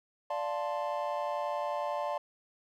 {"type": "chord", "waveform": "triangle", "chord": "D minor seventh", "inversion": "none", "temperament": "equal", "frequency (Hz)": [587.3, 698.5, 880, 1046.5], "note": ["D5", "F5", "A5", "C6"], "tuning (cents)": [0, 0, 0, 0], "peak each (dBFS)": [-33, -36, -35, -37], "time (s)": [0.3, 2.18], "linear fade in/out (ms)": 5, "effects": []}